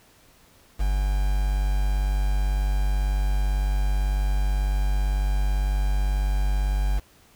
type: tone with quantisation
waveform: triangle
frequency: 49.03 Hz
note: G1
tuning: 1 cent sharp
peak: -18 dBFS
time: 0.79-7 s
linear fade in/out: 20 ms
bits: 6
effects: pink hiss -56 dBFS RMS until 7.35 s